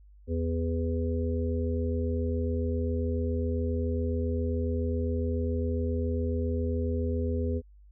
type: harmonic tone with a mistuned harmonic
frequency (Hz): 82.41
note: E2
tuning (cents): 0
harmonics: 1 / 3 / 5 / 6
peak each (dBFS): -28 / -33 / -35 / -36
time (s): 0.27-7.62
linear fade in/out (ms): 50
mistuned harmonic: 6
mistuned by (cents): +17
effects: added 50 Hz sine -51 dBFS peak until 7.91 s